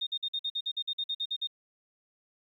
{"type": "tone bursts", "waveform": "sine", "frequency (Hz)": 3679, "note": "A#7", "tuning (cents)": -24, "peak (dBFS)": -29, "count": 14, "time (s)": [0.01, 1.473], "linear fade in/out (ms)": 10, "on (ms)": 59, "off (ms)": 49, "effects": ["11-bit"]}